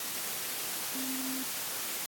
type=tone in noise; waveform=sine; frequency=261.6 Hz; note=C4; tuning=in tune; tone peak=-37 dBFS; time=0.95-1.43 s; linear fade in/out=2 ms; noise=white; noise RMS=-36 dBFS; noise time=0-2.06 s; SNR=-4 dB; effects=high-pass 150 Hz 12 dB/octave + AAC 64 kbps